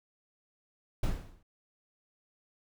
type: noise with exponential decay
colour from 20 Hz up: brown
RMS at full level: -25 dBFS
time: 1.03-1.43 s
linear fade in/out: 5 ms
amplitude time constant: 86 ms
effects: none